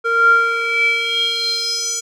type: tone with band-pass filter sweep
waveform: square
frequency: 462.1 Hz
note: A#4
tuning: 15 cents flat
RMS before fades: -17 dBFS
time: 0.04-2.01 s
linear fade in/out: 20 ms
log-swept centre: 1100 to 6700 Hz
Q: 6.9
effects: none